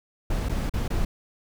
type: noise with dropouts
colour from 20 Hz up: brown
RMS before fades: -25 dBFS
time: 0.3-1.05 s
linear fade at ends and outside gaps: 5 ms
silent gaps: 0.488-0.493 / 0.696-0.737 / 0.88-0.902 s
effects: none